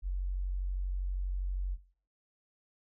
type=tone; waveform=sine; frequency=46.25 Hz; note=F#1; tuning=in tune; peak=-30 dBFS; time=0.02-1.78 s; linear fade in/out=50 ms; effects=noise-tail reverb RT60 0.5 s tail -20 dB re dry